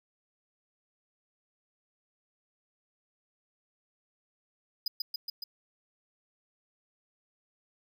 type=tone with echo; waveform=square; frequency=4978 Hz; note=D#8; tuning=in tune; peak=-28 dBFS; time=4.86-4.88 s; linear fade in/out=5 ms; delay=140 ms; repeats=4; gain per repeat=-2 dB; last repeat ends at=5.44 s; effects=none